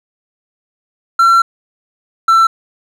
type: tone pair in turn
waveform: triangle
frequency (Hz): 1357 / 1339.1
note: E6 / E6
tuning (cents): +50 / +27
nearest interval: unison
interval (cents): 23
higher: first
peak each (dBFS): -4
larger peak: neither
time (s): 1.19-1.42 / 2.28-2.47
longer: first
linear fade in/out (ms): 5
effects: none

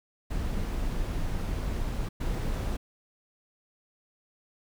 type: noise bursts at uneven times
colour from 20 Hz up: brown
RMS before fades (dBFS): -30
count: 2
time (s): 0.3-2.09 / 2.2-2.77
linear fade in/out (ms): 10
effects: none

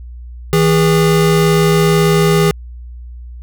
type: tone pair together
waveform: square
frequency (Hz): 161.9 / 407.7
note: E3 / G#4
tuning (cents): -31 / -32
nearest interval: octave + major third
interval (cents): 1599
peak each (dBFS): -12 / -13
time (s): 0.53-2.51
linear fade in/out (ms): 0
effects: added 60 Hz sine -28 dBFS peak until 3.42 s

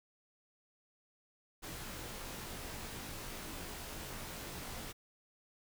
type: noise with comb filter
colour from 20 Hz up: pink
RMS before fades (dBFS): -45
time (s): 1.62-4.93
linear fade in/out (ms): 20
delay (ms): 20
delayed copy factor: -1
effects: none

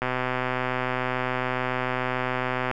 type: click train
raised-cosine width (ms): 0.5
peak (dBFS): -11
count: 343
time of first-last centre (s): 0.02-2.713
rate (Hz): 127
effects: none

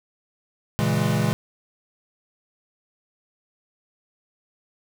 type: chord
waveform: square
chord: A# half-diminished seventh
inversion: none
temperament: equal with one note detuned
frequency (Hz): 116.54 / 138.59 / 164.81 / 209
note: A#2 / C#3 / E3 / G#3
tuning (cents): 0 / 0 / 0 / +11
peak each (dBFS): -26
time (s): 0.79-1.33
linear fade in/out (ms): 0
effects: none

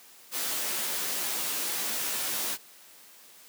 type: noise with comb filter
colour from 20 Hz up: white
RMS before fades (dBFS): -31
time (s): 0.31-2.58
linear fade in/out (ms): 50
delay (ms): 15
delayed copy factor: -0.55
effects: white hiss -53 dBFS RMS until 3.48 s + high-pass 200 Hz 12 dB/octave

